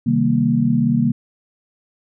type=chord; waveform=sine; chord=C minor seventh; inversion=none; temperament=equal; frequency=130.81 / 155.56 / 196 / 233.1 Hz; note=C3 / Eb3 / G3 / Bb3; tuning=0 / 0 / 0 / 0 cents; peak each=-21 / -21 / -22 / -16 dBFS; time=0.06-1.12 s; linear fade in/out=10 ms; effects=none